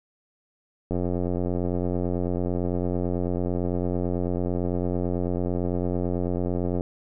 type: click train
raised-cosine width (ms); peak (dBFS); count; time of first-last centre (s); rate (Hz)
2; -14; 526; 0.91-6.809; 89
effects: none